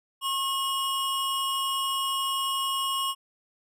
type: tone pair together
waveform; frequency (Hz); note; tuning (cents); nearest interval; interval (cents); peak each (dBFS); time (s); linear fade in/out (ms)
square; 1081.4 / 2887; C#6 / F#7; -43 / -43; octave + perfect fourth; 1700; -29 / -30; 0.21-3.15; 50
effects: none